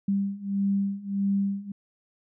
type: beating tone pair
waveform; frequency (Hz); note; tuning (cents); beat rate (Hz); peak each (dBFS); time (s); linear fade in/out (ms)
sine; 197.2 / 198.8; G3 / G3; +11 / +25; 1.6; -28 / -26; 0.08-1.72; 5
effects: none